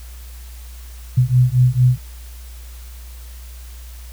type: beating tone pair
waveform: sine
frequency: 123.47 / 127.87 Hz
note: B2 / C3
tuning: 0 / -39 cents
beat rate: 4.4 Hz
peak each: -14 dBFS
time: 1.17-1.98 s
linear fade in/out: 10 ms
effects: added 60 Hz sine -33 dBFS peak until 4.12 s + white hiss -45 dBFS RMS until 4.12 s